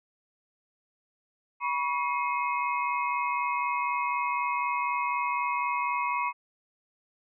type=tone cluster; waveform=sine; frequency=975 / 1119 / 2150 / 2531 Hz; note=B5 / C#6 / C7 / D#7; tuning=-23 / +16 / +47 / +29 cents; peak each=-29 / -31 / -35 / -35 dBFS; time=1.6-6.33 s; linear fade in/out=50 ms; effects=none